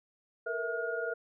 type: tone cluster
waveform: sine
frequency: 454.6 / 475.5 / 656 / 1428 Hz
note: A#4 / A#4 / E5 / F6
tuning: -43 / +34 / -9 / +38 cents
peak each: -38 / -37 / -38 / -36 dBFS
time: 0.46-1.14 s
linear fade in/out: 10 ms
effects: none